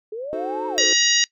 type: linear two-way sweep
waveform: sine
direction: up then down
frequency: 415.3 to 955 to 415.3 Hz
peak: -27 dBFS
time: 0.12-0.85 s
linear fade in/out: 5 ms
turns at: 0.67 s
type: chord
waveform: triangle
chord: D# diminished seventh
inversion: none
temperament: equal with one note detuned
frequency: 311.1 / 370 / 437 / 523.3 Hz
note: D#4 / F#4 / A4 / C5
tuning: 0 / 0 / -12 / 0 cents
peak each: -31 / -29 / -29 / -29 dBFS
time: 0.33-0.93 s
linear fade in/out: 0 ms
type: harmonic tone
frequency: 951 Hz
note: A#5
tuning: 34 cents sharp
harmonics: 2 / 3 / 4 / 5 / 6 / 7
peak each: -23 / -23 / -23 / -23 / -23 / -23 dBFS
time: 0.78-1.24 s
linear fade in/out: 0 ms
effects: noise-tail reverb RT60 0.1 s tail -22 dB re dry